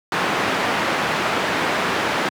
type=low-pass noise; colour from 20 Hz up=white; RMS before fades=-21 dBFS; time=0.12-2.29 s; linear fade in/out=2 ms; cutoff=1800 Hz; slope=12 dB/octave; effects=high-pass 150 Hz 12 dB/octave